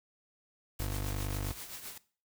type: noise with tremolo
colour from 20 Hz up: white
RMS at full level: -42 dBFS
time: 0.79-1.98 s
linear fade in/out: 5 ms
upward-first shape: triangle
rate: 7.6 Hz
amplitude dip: 65%
type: tone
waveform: 25% pulse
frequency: 49.52 Hz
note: G1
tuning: 18 cents sharp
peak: -29 dBFS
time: 0.8-1.52 s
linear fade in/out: 0 ms
effects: noise-tail reverb RT60 0.4 s tail -18 dB re dry